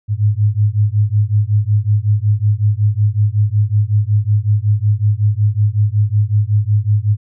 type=beating tone pair; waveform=sine; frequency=102.1 / 107.5 Hz; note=G#2 / A2; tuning=-29 / -40 cents; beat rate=5.4 Hz; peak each=-14 dBFS; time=0.08-7.17 s; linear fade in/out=50 ms; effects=none